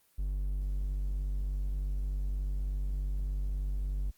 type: tone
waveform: triangle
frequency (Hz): 48.32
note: G1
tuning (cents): -24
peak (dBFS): -28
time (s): 0.18-4.11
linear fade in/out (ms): 10
effects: white hiss -68 dBFS RMS until 4.17 s + Opus 32 kbps